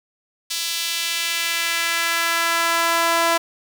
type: tone with high-pass filter sweep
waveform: sawtooth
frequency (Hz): 334.9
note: E4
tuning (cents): +27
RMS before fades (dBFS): -21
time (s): 0.5-3.38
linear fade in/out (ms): 10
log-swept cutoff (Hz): 4000 to 800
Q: 1.3
effects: none